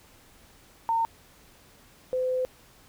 sine tone pair in turn, 912 / 510.5 Hz, A#5 / C5, -38 / -43 cents, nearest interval minor seventh, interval 1005 cents, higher first, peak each -22 / -24 dBFS, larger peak first, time 0.89-1.05 / 2.13-2.45 s, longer second, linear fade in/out 0 ms, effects pink hiss -56 dBFS RMS until 2.88 s

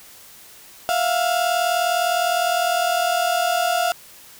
35% pulse tone pair together, 670 / 709.8 Hz, E5 / F5, +28 / +28 cents, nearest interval minor second, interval 100 cents, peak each -21 / -18 dBFS, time 0.89-3.92 s, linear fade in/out 0 ms, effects white hiss -45 dBFS RMS until 4.39 s

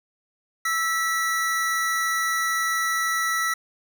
square tone pair together, 1318.5 / 1945.5 Hz, E6 / B6, 0 / -27 cents, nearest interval perfect fifth, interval 673 cents, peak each -26 / -25 dBFS, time 0.65-3.54 s, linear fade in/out 5 ms, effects none

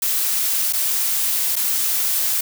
blue noise with dropouts, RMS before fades -20 dBFS, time 0.02-2.41 s, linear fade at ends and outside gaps 5 ms, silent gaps 0.726-0.733 / 1.557-1.564 s, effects none

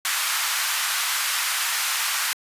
pink high-pass noise, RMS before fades -24 dBFS, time 0.05-2.33 s, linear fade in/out 0 ms, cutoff 1100 Hz, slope 24 dB/octave, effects resampled to 32000 Hz

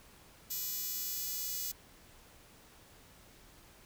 5% pulse tone with high-pass filter, 490.9 Hz, B4, 10 cents flat, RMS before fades -38 dBFS, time 0.5-1.72 s, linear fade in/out 10 ms, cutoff 9500 Hz, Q 0.8, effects pink hiss -59 dBFS RMS until 3.85 s

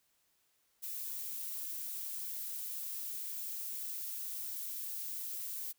violet noise, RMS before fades -41 dBFS, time 0.82-5.73 s, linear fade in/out 20 ms, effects white hiss -75 dBFS RMS until 5.78 s

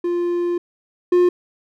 triangle tone pair in turn, 348.9 / 356 Hz, F4 / F4, -2 / +33 cents, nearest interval unison, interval 35 cents, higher second, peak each -16 / -9 dBFS, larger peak second, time 0.04-0.58 / 1.12-1.29 s, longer first, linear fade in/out 5 ms, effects none

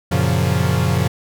45% pulse chord, Gb major seventh, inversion none, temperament equal, 92.5 / 116.54 / 138.59 / 174.61 Hz, Gb2 / Bb2 / Db3 / F3, 0 / 0 / 0 / 0 cents, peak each -20 / -21 / -20 / -21 dBFS, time 0.11-1.08 s, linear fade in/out 10 ms, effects none

